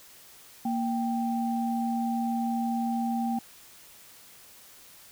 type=tone pair together; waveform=sine; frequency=233.1 / 784 Hz; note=A#3 / G5; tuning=0 / 0 cents; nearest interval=octave + major sixth; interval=2100 cents; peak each=-27 / -31 dBFS; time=0.65-3.39 s; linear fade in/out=5 ms; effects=white hiss -52 dBFS RMS until 5.11 s